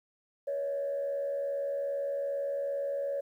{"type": "tone with frequency modulation", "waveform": "sine", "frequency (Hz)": 561, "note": "C#5", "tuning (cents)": 21, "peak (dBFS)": -29, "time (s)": [0.47, 3.21], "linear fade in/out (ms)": 10, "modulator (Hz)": 77.5, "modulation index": 0.44, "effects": ["tanh soft clip ceiling -26 dBFS", "11-bit"]}